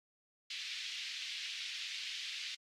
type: band-pass noise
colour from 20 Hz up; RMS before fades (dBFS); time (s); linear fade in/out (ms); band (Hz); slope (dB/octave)
white; -43; 0.5-2.55; 5; 2300 to 4300; 24
effects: AAC 64 kbps